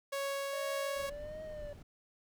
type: tone with tremolo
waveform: sawtooth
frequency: 554.4 Hz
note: C#5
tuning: in tune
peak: -30 dBFS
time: 0.12-1.1 s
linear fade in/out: 10 ms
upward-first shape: triangle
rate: 1.9 Hz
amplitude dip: 25%
type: tone with vibrato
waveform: triangle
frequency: 599 Hz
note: D5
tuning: 34 cents sharp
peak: -40 dBFS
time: 0.53-1.73 s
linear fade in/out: 2 ms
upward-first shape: triangle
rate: 1.4 Hz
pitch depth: 84 cents each way
type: noise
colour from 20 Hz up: brown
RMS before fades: -50 dBFS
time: 0.96-1.83 s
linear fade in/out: 10 ms
effects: none